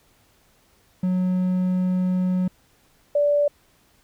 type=tone pair in turn; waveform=triangle / sine; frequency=183.3 / 581.9 Hz; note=F#3 / D5; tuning=-16 / -16 cents; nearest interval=octave + minor sixth; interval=2000 cents; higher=second; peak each=-17 / -16 dBFS; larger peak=second; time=1.03-2.48 / 3.15-3.48 s; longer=first; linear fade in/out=5 ms; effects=pink hiss -60 dBFS RMS until 4.03 s